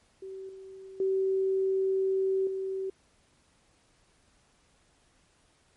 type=tone with level steps; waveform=sine; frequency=383.2 Hz; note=G4; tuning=39 cents flat; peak=-38 / -43 / -24 / -30 dBFS; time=0.22-2.9 s; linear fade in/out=5 ms; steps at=0.49 / 1 / 2.47 s; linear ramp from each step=2 ms; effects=pink hiss -66 dBFS RMS until 5.76 s + MP3 48 kbps